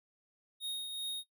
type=tone with tremolo; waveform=square; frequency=3729 Hz; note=A#7; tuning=in tune; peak=-35 dBFS; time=0.6-1.24 s; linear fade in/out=50 ms; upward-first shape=triangle; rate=2.6 Hz; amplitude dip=45%; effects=noise-tail reverb RT60 0.1 s tail -19 dB re dry